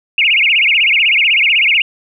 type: tone with vibrato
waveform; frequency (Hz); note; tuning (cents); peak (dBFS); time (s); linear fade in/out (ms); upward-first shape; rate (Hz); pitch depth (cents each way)
sine; 2478; D#7; -8; -8; 0.18-1.82; 2; sine; 16; 270
effects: none